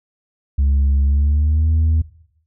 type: tone with pitch glide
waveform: sine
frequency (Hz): 69.3 to 79.6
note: C#2 to D#2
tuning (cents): 0 to +40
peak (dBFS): -10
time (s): 0.58-2.02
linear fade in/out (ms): 10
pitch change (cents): +240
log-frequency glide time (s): 1.05-1.7
effects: noise-tail reverb RT60 0.7 s tail -19 dB re dry + tanh soft clip ceiling -11 dBFS